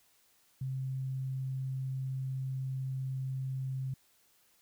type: tone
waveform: sine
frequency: 132.1 Hz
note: C3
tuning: 17 cents sharp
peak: -33 dBFS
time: 0.61-3.94 s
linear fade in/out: 5 ms
effects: white hiss -68 dBFS RMS until 4.61 s